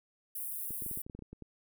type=high-pass noise; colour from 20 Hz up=white; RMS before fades=-39 dBFS; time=0.35-1.02 s; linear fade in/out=5 ms; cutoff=9400 Hz; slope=48 dB/octave
type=clicks; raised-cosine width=3 ms; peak=-33 dBFS; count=12; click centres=0.707 / 0.822 / 0.863 / 0.913 / 0.974 / 1.065 / 1.098 / 1.15 / 1.191 / 1.223 / 1.33 / 1.423 s
effects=none